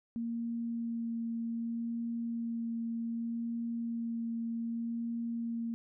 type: tone with vibrato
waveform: sine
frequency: 231.6 Hz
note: A#3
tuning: 11 cents flat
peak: -33 dBFS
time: 0.16-5.74 s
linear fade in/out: 0 ms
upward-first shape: sine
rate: 0.65 Hz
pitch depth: 10 cents each way
effects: none